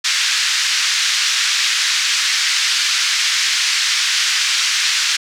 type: band-pass noise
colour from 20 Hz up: white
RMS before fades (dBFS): -17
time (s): 0.04-5.17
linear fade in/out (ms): 10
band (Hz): 1500 to 6000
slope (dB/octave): 24
effects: none